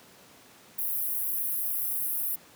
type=high-pass noise; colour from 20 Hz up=pink; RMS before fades=-30 dBFS; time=0.78-2.36 s; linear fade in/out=10 ms; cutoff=11000 Hz; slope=48 dB/octave; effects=pink hiss -54 dBFS RMS until 2.55 s + high-pass 150 Hz 12 dB/octave

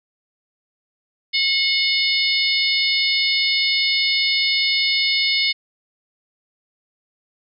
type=harmonic tone with a mistuned harmonic; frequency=725 Hz; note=F#5; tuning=35 cents flat; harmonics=3 / 4 / 5 / 6 / 7; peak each=-21 / -26 / -23 / -22 / -24 dBFS; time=1.33-5.53 s; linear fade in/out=20 ms; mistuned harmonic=4; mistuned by=+26 cents; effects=none

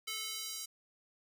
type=tone with high-pass filter sweep; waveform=square; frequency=435.9 Hz; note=A4; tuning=16 cents flat; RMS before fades=-41 dBFS; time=0.07-0.66 s; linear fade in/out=10 ms; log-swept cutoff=2600 to 5500 Hz; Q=1.2; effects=none

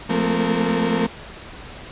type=tone cluster; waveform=35% pulse; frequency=173.8 / 215.8 / 225.3 / 258.1 / 462.1 Hz; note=F3 / A3 / A3 / C4 / A#4; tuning=-8 / -33 / +41 / -23 / -15 cents; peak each=-23 dBFS; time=0.09-1.07 s; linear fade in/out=10 ms; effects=pink hiss -38 dBFS RMS until 1.91 s + resampled to 8000 Hz

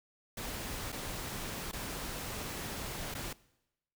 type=noise with dropouts; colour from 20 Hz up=pink; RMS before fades=-40 dBFS; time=0.37-3.33 s; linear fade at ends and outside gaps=5 ms; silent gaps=0.921-0.925 / 1.715-1.73 / 3.142-3.149 s; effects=noise-tail reverb RT60 0.9 s tail -21 dB re dry

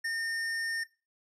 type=tone with hard clipping; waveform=sine; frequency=1822 Hz; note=A#6; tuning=40 cents flat; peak=-32 dBFS; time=0.04-0.84 s; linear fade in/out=10 ms; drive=11 dB; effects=noise-tail reverb RT60 0.3 s tail -19 dB re dry + resampled to 32000 Hz

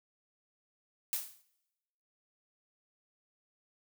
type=noise with exponential decay; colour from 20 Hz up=blue; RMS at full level=-31 dBFS; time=1.13-1.42 s; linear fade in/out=0 ms; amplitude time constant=63 ms; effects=noise-tail reverb RT60 1.0 s tail -22 dB re dry

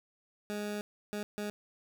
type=tone bursts at uneven times; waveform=20% pulse; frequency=207.7 Hz; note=G#3; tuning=in tune; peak=-30 dBFS; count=3; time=0.5-0.81 / 1.13-1.23 / 1.38-1.5 s; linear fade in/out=0 ms; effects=none

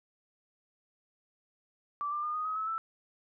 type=tone with pitch steps; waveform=sine; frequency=1164 / 1189.1 / 1214.8 / 1241.1 / 1267.9 / 1295.3 / 1323.3 Hz; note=D6 / D6 / D#6 / D#6 / D#6 / E6 / E6; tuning=-16 / +21 / -42 / -5 / +32 / -31 / +6 cents; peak=-31 dBFS; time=2.01-2.78 s; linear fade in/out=0 ms; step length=110 ms; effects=none

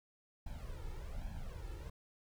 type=noise with flanger; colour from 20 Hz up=brown; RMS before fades=-44 dBFS; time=0.46-1.9 s; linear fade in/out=5 ms; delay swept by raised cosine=1.2 to 2.3 ms; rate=1.2 Hz; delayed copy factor=+0.8; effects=none

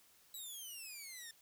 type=exponential sweep; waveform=10% pulse; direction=down; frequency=3956 to 1786 Hz; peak=-39 dBFS; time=0.34-1.31 s; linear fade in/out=2 ms; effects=white hiss -67 dBFS RMS until 1.41 s

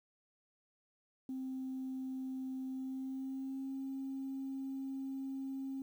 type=tone with pitch glide; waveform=sine; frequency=261.6 to 268.8 Hz; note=C4 to C4; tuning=0 to +47 cents; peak=-37 dBFS; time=1.29-5.82 s; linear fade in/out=2 ms; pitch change=+47 cents; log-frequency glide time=2.68-3.73 s; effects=tanh soft clip ceiling -35 dBFS + 11-bit

